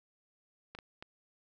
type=clicks; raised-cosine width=0.3 ms; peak=-29 dBFS; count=3; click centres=0.75 / 0.788 / 1.025 s; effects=none